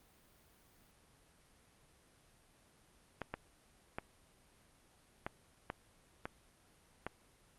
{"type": "clicks", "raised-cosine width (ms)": 0.5, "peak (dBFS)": -23, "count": 7, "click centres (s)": [3.217, 3.34, 3.985, 5.265, 5.701, 6.255, 7.066], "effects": ["pink hiss -67 dBFS RMS until 7.58 s", "Opus 32 kbps"]}